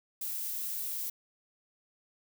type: noise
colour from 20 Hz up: violet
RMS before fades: -36 dBFS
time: 0.21-1.1 s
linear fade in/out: 5 ms
effects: none

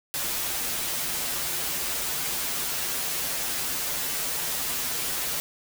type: noise with comb filter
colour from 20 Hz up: white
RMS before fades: -29 dBFS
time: 0.14-5.4 s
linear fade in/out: 0 ms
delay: 9.7 ms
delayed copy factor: -0.9
effects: none

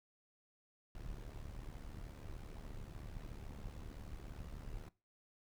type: noise with amplitude modulation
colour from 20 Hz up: brown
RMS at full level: -45 dBFS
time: 0.95-4.89 s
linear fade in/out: 2 ms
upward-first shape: sine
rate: 73.6 Hz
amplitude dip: 75%
effects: noise-tail reverb RT60 0.3 s tail -20 dB re dry

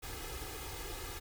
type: noise with comb filter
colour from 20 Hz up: pink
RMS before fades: -43 dBFS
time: 0.02-1.2 s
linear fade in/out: 20 ms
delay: 2.4 ms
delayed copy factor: +0.95
effects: none

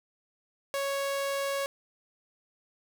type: tone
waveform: sawtooth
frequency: 554.4 Hz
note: C#5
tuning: in tune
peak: -25 dBFS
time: 0.74-1.66 s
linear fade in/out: 0 ms
effects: none

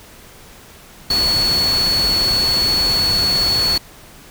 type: tone in noise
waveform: sine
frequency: 4401 Hz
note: C#8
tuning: 13 cents flat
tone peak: -14 dBFS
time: 1.1-3.78 s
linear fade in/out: 5 ms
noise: pink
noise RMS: -24 dBFS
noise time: 1.1-3.78 s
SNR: +7 dB
effects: pink hiss -42 dBFS RMS until 4.3 s

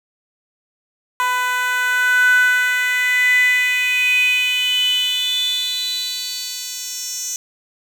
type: tone with high-pass filter sweep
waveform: 10% pulse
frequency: 499 Hz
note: B4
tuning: 18 cents sharp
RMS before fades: -18 dBFS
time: 1.2-7.36 s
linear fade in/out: 0 ms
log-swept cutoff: 1100 to 5900 Hz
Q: 8.7
effects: none

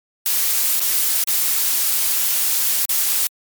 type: noise with dropouts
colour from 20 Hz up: blue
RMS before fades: -18 dBFS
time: 0.26-3.27 s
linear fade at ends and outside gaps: 0 ms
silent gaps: 0.796-0.803 / 1.238-1.274 / 2.853-2.893 s
effects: MP3 96 kbps

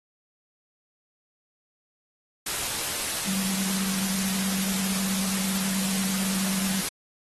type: tone in noise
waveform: sine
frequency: 191.5 Hz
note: G3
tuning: 40 cents flat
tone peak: -28 dBFS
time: 3.27-6.81 s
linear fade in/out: 5 ms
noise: white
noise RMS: -29 dBFS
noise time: 2.46-6.89 s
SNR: -2 dB
effects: AAC 32 kbps

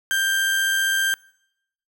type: tone with amplitude modulation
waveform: 35% pulse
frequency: 1580 Hz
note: G6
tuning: 13 cents sharp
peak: -16 dBFS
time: 0.11-1.14 s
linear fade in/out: 0 ms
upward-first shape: sine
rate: 95.2 Hz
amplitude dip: 30%
effects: noise-tail reverb RT60 0.8 s tail -26 dB re dry

